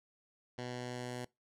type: tone with low-pass filter sweep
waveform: 10% pulse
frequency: 123.7 Hz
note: B2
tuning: 3 cents sharp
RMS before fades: -42 dBFS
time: 0.58-1.25 s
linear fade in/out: 5 ms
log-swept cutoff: 5200 to 9800 Hz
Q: 1.1
effects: noise-tail reverb RT60 0.2 s tail -23 dB re dry